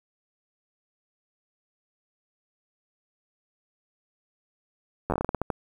slowing click train, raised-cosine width 1 ms, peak -12 dBFS, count 12, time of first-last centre 5.1-5.502 s, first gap 10 ms, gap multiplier 1.24, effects 8-bit

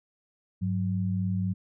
sine tone pair together, 100.4 / 184.24 Hz, G2 / F#3, +42 / -7 cents, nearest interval major seventh, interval 1051 cents, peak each -28 dBFS, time 0.61-1.54 s, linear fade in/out 20 ms, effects none

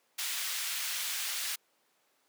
pink high-pass noise, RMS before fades -35 dBFS, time 0.18-1.56 s, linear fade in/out 10 ms, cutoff 2200 Hz, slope 12 dB/octave, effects pink hiss -71 dBFS RMS until 2.28 s + high-pass 400 Hz 12 dB/octave

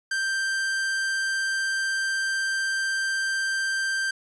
45% pulse tone, 1571 Hz, G6, 3 cents sharp, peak -24 dBFS, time 0.11-4.11 s, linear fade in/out 5 ms, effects resampled to 22050 Hz

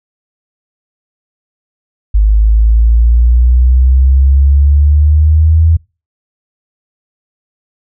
sine exponential sweep, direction up, 51.3 to 82.2 Hz, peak -4 dBFS, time 2.14-5.77 s, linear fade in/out 10 ms, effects noise-tail reverb RT60 0.3 s tail -26 dB re dry

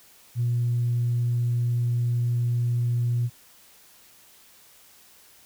sine tone, 120 Hz, B2, 49 cents flat, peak -20 dBFS, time 0.35-3.3 s, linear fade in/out 50 ms, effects tanh soft clip ceiling -17 dBFS + white hiss -54 dBFS RMS until 5.45 s

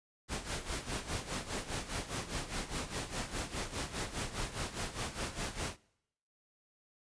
pink noise with tremolo, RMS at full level -36 dBFS, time 0.28-5.77 s, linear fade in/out 50 ms, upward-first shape sine, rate 4.9 Hz, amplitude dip 75%, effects noise-tail reverb RT60 0.8 s tail -24 dB re dry + resampled to 22050 Hz

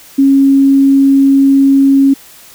sine tone, 273.8 Hz, C#4, 21 cents flat, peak -4 dBFS, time 0.18-2.14 s, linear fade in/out 10 ms, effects white hiss -38 dBFS RMS until 2.54 s

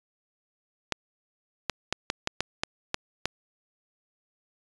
clicks, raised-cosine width 0.2 ms, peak -8 dBFS, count 9, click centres 0.923 / 1.697 / 1.926 / 2.101 / 2.274 / 2.406 / 2.635 / 2.944 / 3.256 s, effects resampled to 22050 Hz

